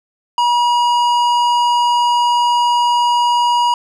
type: tone with tanh clipping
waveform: sine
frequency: 961 Hz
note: B5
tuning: 48 cents flat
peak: -13 dBFS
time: 0.38-3.74 s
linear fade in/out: 2 ms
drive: 13 dB
effects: none